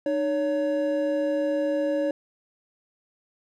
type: tone pair together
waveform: triangle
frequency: 304.7 / 561.7 Hz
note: D#4 / C#5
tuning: -36 / +23 cents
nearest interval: major seventh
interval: 1059 cents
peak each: -25 / -22 dBFS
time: 0.06-2.11 s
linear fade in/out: 2 ms
effects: none